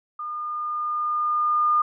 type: tone with level ramp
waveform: sine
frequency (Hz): 1214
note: D#6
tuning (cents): -43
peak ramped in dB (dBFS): -29 to -16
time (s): 0.19-1.82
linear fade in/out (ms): 5
effects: none